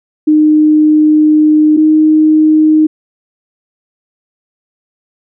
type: tone pair in turn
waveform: sine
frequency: 306 / 310.1 Hz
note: D#4 / D#4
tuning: -29 / -6 cents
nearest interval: unison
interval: 23 cents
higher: second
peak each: -4 dBFS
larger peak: neither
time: 0.27-1.77 / 1.77-2.87 s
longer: first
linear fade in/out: 10 ms
effects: none